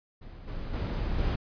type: noise with level steps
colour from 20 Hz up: brown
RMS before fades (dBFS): -45 / -36 / -30 / -27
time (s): 0.21-1.36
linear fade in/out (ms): 10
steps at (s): 0.47 / 0.73 / 1.18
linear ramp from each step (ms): 10
effects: resampled to 11025 Hz